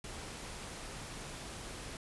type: noise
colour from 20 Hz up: pink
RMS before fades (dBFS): -45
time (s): 0.04-1.97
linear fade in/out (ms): 2
effects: resampled to 24000 Hz